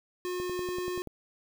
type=tone; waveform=square; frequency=360 Hz; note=F#4; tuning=47 cents flat; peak=-32 dBFS; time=0.25-1.02 s; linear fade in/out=0 ms
type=click train; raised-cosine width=2 ms; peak=-27 dBFS; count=8; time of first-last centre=0.4-1.073 s; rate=10.4 Hz
effects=9-bit